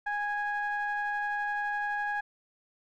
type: ring-modulated tone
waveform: triangle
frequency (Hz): 415.3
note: G#4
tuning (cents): 0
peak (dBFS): -24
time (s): 0.06-2.21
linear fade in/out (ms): 10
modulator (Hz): 1240
effects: none